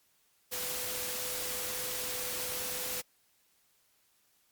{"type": "tone in noise", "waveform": "sine", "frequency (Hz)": 499.2, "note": "B4", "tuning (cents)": 19, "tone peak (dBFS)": -44, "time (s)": [0.51, 3.02], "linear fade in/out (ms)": 20, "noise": "white", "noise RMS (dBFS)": -36, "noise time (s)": [0.51, 3.02], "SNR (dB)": -11, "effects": ["white hiss -70 dBFS RMS until 4.51 s", "MP3 96 kbps"]}